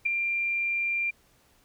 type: tone with ADSR envelope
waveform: sine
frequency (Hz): 2380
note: D7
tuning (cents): +22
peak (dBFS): -19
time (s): 0.05-1.11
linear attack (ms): 14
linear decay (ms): 4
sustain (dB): -6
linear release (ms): 13
effects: pink hiss -63 dBFS RMS until 1.64 s